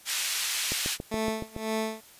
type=band-pass noise; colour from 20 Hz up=pink; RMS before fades=-30 dBFS; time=0.05-0.98 s; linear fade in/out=50 ms; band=2400 to 12000 Hz; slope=12 dB/octave
type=click train; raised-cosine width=2 ms; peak=-20 dBFS; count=7; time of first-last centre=0.72-1.564 s; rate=7.11 Hz
type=tone with tremolo; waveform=15% pulse; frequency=220 Hz; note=A3; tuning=in tune; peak=-20 dBFS; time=1.11-2.01 s; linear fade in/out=10 ms; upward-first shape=sine; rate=1.9 Hz; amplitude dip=95%
effects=white hiss -53 dBFS RMS until 2.19 s + resampled to 32000 Hz